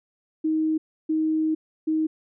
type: tone bursts at uneven times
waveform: sine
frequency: 314.5 Hz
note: D#4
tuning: 19 cents sharp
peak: -20 dBFS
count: 3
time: 0.44-0.78 / 1.09-1.55 / 1.87-2.07 s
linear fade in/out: 10 ms
effects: none